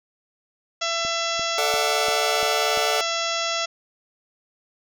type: harmonic tone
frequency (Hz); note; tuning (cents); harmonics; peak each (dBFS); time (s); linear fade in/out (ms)
670; E5; +28; 1 / 2 / 3 / 4 / 5 / 6 / 7 / 8 / 9 / 10; -29 / -29 / -33 / -32 / -30 / -35 / -36 / -32 / -37 / -36; 0.81-3.66; 10
type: click train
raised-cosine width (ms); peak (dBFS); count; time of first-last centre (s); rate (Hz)
2; -24; 6; 1.05-2.774; 2.9
type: chord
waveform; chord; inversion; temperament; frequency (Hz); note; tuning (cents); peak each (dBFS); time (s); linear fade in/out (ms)
sawtooth; D major; second; just; 440.5 / 587.3 / 734.2; A4 / D5 / F#5; +2 / 0 / -14; -23; 1.58-3.01; 2
effects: none